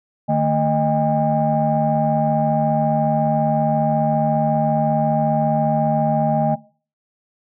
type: tone cluster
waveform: sine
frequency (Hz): 152.3 / 226.9 / 620 / 805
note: D#3 / A#3 / D#5 / G5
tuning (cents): -37 / -47 / -6 / +46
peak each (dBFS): -20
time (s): 0.28-6.56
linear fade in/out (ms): 20
effects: noise-tail reverb RT60 0.4 s tail -20 dB re dry + tanh soft clip ceiling -7 dBFS